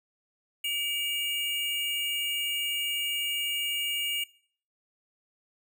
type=tone pair together; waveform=square; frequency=2300 / 2844 Hz; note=D7 / F7; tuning=-37 / +31 cents; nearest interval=major third; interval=368 cents; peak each=-36 / -30 dBFS; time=0.64-4.24 s; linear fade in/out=5 ms; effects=noise-tail reverb RT60 0.5 s tail -20 dB re dry